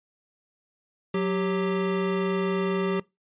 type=tone pair together; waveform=square; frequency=184.37 / 391.9 Hz; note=F#3 / G4; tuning=-6 / 0 cents; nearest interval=octave + minor second; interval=1306 cents; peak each=-27 dBFS; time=1.14-3 s; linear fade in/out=5 ms; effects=noise-tail reverb RT60 0.2 s tail -22 dB re dry + resampled to 8000 Hz